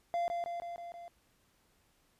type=tone with echo; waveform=triangle; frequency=690 Hz; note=F5; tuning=21 cents flat; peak=-28 dBFS; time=0.14-0.28 s; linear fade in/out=0 ms; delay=160 ms; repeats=5; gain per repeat=-3 dB; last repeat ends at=1.08 s; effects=pink hiss -71 dBFS RMS until 2.19 s + resampled to 32000 Hz